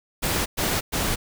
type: noise bursts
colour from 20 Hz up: pink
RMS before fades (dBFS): -24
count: 3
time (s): 0.22-1.16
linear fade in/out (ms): 20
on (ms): 240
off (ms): 110
effects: none